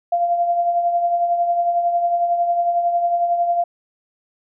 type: tone with tremolo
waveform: sine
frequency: 693 Hz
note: F5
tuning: 14 cents flat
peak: -13 dBFS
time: 0.12-3.64 s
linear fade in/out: 5 ms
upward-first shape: triangle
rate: 11 Hz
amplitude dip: 55%
effects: none